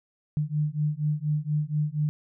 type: beating tone pair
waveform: sine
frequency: 148.4 / 152.6 Hz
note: D3 / D#3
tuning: +18 / -33 cents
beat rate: 4.2 Hz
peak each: -27 dBFS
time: 0.37-2.09 s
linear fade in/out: 0 ms
effects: none